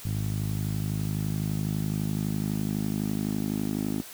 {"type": "tone with band-pass filter sweep", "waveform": "10% pulse", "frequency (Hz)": 51.91, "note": "G#1", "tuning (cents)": 0, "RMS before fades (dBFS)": -29, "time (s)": [0.05, 4.02], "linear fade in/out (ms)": 5, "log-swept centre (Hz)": [110, 260], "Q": 2, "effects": ["white hiss -44 dBFS RMS until 4.13 s"]}